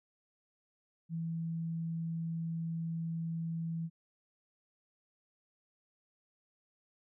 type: tone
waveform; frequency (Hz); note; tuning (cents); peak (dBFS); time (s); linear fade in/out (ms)
sine; 164.81; E3; 0; -34; 1.09-3.9; 50
effects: none